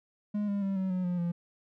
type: tone with pitch steps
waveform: triangle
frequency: 207.7 / 201.3 / 195.14 / 189.15 / 183.34 / 177.71 / 172.25 Hz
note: G#3 / G3 / G3 / F#3 / F#3 / F3 / F3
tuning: 0 / +46 / -8 / +38 / -16 / +30 / -24 cents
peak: -26 dBFS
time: 0.34-1.32 s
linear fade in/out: 10 ms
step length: 140 ms
effects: none